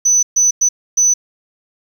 sine tone bursts at uneven times, 6000 Hz, F#8, 23 cents sharp, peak -7 dBFS, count 4, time 0.05-0.23 / 0.36-0.51 / 0.61-0.69 / 0.97-1.14 s, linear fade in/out 10 ms, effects tanh soft clip ceiling -7 dBFS + 7-bit

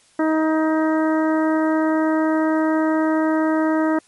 harmonic tone, 315.2 Hz, D#4, 23 cents sharp, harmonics 1 / 2 / 3 / 4 / 5 / 6, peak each -17 / -23 / -27 / -29 / -31 / -33 dBFS, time 0.19-3.99 s, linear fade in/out 5 ms, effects white hiss -55 dBFS RMS until 4.07 s + MP3 48 kbps

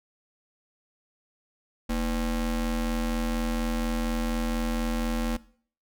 square ring-modulated tone, 137.1 Hz, C#3, 19 cents flat, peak -23 dBFS, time 1.89-5.37 s, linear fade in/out 10 ms, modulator 95 Hz, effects noise-tail reverb RT60 0.5 s tail -19 dB re dry

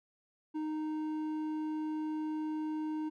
sine tone with hard clipping, 309.5 Hz, D#4, 9 cents flat, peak -35 dBFS, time 0.54-3.1 s, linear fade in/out 20 ms, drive 6 dB, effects none

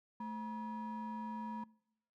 triangle ring-modulated tone, 370 Hz, F#4, in tune, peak -35 dBFS, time 0.2-1.64 s, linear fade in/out 5 ms, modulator 589 Hz, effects noise-tail reverb RT60 0.8 s tail -24 dB re dry

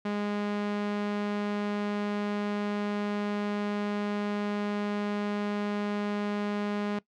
sawtooth tone with low-pass filter, 206.1 Hz, G#3, 13 cents flat, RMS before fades -31 dBFS, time 0.05-6.99 s, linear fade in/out 5 ms, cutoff 3300 Hz, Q 0.66, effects noise-tail reverb RT60 0.1 s tail -20 dB re dry

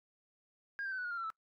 sine tone with pitch steps, 1621 / 1573 / 1526.5 / 1481.3 / 1437.5 / 1395 / 1353.7 / 1313.6 Hz, G#6 / G6 / G6 / F#6 / F6 / F6 / E6 / E6, -42 / +6 / -46 / +2 / +50 / -2 / +46 / -6 cents, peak -35 dBFS, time 0.79-1.302 s, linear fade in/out 0 ms, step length 64 ms, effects noise-tail reverb RT60 0.1 s tail -23 dB re dry + tanh soft clip ceiling -33 dBFS

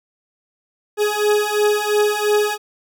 40% pulse beating tone pair, 417 / 419.9 Hz, G#4 / G#4, +7 / +19 cents, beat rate 2.9 Hz, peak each -18 / -17 dBFS, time 0.97-2.58 s, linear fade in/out 50 ms, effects none

